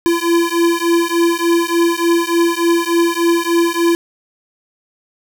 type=beating tone pair; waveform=square; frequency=337.5 / 340.9 Hz; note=E4 / F4; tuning=+41 / -42 cents; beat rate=3.4 Hz; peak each=-16 dBFS; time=0.06-3.95 s; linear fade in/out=0 ms; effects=none